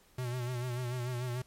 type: tone with vibrato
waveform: square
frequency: 123.8 Hz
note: B2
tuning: 5 cents sharp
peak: -34 dBFS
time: 0.18-1.42 s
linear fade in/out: 5 ms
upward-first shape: sine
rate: 6.8 Hz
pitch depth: 56 cents each way
effects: pink hiss -64 dBFS RMS until 1.46 s + MP3 64 kbps